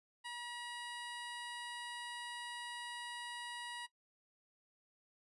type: tone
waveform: 15% pulse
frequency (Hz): 960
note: B5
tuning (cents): -49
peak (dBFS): -37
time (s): 0.24-3.87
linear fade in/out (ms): 20
effects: noise-tail reverb RT60 0.1 s tail -19 dB re dry + resampled to 24000 Hz